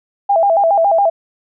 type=tone with vibrato; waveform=sine; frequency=728 Hz; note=F#5; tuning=28 cents flat; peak=-9 dBFS; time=0.29-1.1 s; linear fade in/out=10 ms; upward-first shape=square; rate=7.2 Hz; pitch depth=170 cents each way; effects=none